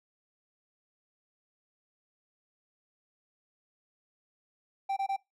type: tone bursts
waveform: triangle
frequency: 782 Hz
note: G5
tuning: 4 cents flat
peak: -26 dBFS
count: 3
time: 4.89-5.165 s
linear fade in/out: 10 ms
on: 77 ms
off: 22 ms
effects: noise-tail reverb RT60 0.2 s tail -21 dB re dry